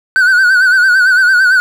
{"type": "tone with vibrato", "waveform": "triangle", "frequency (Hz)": 1500, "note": "F#6", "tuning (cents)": 23, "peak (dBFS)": -4, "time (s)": [0.16, 1.6], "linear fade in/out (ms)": 0, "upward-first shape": "sine", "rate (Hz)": 8.9, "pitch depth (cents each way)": 74, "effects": ["7-bit"]}